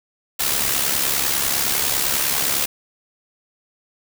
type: noise with amplitude modulation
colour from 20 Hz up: white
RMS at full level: -18 dBFS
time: 0.39-2.66 s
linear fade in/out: 10 ms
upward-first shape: sine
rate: 69.9 Hz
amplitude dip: 55%
effects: none